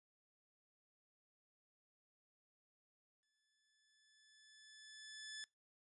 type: tone with exponential growth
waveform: 15% pulse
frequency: 1734 Hz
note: A6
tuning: 26 cents flat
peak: -40 dBFS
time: 3.23-5.44 s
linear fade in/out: 0 ms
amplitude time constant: 480 ms
effects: noise-tail reverb RT60 0.2 s tail -22 dB re dry + resampled to 24000 Hz